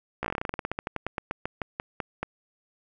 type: slowing click train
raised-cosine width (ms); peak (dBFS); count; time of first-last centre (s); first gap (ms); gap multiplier
0.5; -14; 26; 0.23-2.23; 15; 1.12
effects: none